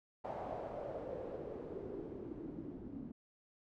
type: noise with low-pass filter sweep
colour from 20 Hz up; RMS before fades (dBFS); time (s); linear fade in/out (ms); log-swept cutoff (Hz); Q
white; -45; 0.24-3.12; 10; 730 to 250; 3.6
effects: none